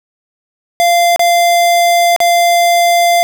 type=tone with dropouts; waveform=square; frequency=692 Hz; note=F5; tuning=16 cents flat; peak=-8 dBFS; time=0.8-3.23 s; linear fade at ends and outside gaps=0 ms; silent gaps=1.161-1.194 / 2.163-2.203 s; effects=none